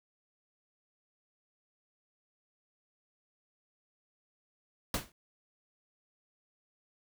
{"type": "noise with exponential decay", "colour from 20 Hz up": "pink", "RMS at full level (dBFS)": -29, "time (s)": [4.94, 5.12], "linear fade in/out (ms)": 2, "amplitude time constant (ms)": 38, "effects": []}